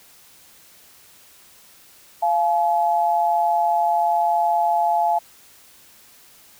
sine tone pair together, 692 / 853 Hz, F5 / G#5, -16 / +46 cents, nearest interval major third, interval 362 cents, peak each -19 dBFS, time 2.22-5.19 s, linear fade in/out 10 ms, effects white hiss -50 dBFS RMS until 6.59 s

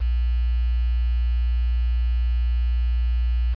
sine tone with quantisation, 59.6 Hz, A#1, 39 cents sharp, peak -18 dBFS, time 0-3.55 s, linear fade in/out 20 ms, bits 7, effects resampled to 11025 Hz

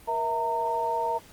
sine tone cluster, 473.6 / 652 / 917 Hz, A#4 / E5 / A#5, +27 / -19 / -29 cents, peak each -32 / -32 / -26 dBFS, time 0.07-1.19 s, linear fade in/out 20 ms, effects pink hiss -52 dBFS RMS until 1.32 s + Opus 32 kbps

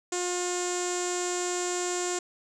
sawtooth tone with low-pass filter, 357 Hz, F4, 38 cents sharp, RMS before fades -30 dBFS, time 0.12-2.19 s, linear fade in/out 5 ms, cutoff 7300 Hz, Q 9.3, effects none

